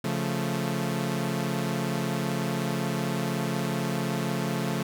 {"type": "chord", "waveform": "sawtooth", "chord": "Db augmented", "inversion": "none", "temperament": "equal", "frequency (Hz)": [138.59, 174.61, 220], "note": ["Db3", "F3", "A3"], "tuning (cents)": [0, 0, 0], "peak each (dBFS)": -27, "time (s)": [0.04, 4.83], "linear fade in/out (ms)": 5, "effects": []}